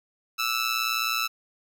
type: tone with amplitude modulation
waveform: 15% pulse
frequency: 1318 Hz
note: E6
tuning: 1 cent flat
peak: -15 dBFS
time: 0.38-1.28 s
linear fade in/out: 20 ms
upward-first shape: sine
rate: 119 Hz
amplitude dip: 70%
effects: none